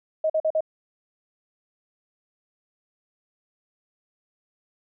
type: tone bursts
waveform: sine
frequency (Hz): 630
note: D#5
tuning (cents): +21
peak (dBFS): -19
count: 4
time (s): 0.24-0.607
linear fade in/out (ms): 5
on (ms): 58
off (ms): 45
effects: none